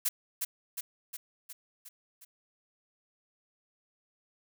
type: noise with echo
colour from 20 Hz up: blue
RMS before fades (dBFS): -28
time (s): 0.05-0.09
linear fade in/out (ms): 10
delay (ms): 360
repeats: 6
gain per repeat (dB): -4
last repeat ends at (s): 2.25
effects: none